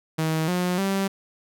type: tone with pitch steps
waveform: sawtooth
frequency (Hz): 159 / 179.5 / 194.9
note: D#3 / F3 / G3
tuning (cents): +38 / +48 / -10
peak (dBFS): -18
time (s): 0.18-1.08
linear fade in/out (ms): 10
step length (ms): 300
effects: none